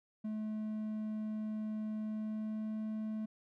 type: tone with pitch glide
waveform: triangle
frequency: 215.4 to 216.9 Hz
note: A3 to A3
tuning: -37 to -25 cents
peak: -34 dBFS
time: 0.24-3.26 s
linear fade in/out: 10 ms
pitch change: +12 cents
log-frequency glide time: 2.03-2.81 s
effects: none